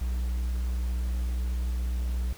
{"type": "tone", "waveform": "triangle", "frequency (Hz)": 60.8, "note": "B1", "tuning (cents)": -26, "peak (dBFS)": -24, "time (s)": [0.01, 2.33], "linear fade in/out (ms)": 5, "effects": ["pink hiss -49 dBFS RMS until 2.37 s"]}